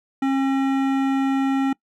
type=tone with hard clipping; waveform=sine; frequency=270 Hz; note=C#4; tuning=45 cents flat; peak=-20 dBFS; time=0.22-1.73 s; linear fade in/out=5 ms; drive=15 dB; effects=noise-tail reverb RT60 0.1 s tail -24 dB re dry